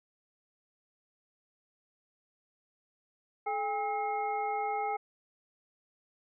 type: harmonic tone with a mistuned harmonic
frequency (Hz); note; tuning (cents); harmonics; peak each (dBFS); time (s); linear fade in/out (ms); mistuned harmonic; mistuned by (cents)
430; A4; -40; 1 / 2 / 3 / 5; -38 / -31 / -41 / -42; 3.46-4.97; 10; 2; -110
effects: none